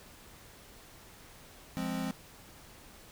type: chord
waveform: square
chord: F minor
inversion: none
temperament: equal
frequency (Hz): 174.61 / 207.7 / 261.6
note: F3 / Ab3 / C4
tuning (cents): 0 / 0 / 0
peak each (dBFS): -38 / -39 / -37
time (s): 1.77-2.11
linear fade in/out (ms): 0
effects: pink hiss -54 dBFS RMS until 3.11 s